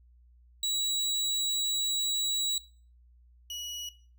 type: tone pair in turn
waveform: 30% pulse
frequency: 3898 / 2920 Hz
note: B7 / F#7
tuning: -23 / -24 cents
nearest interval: perfect fourth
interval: 501 cents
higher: first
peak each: -25 / -33 dBFS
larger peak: first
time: 0.63-2.58 / 3.5-3.89 s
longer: first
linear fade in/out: 2 ms
effects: noise-tail reverb RT60 0.4 s tail -18 dB re dry + added 60 Hz sine -56 dBFS peak until 4.18 s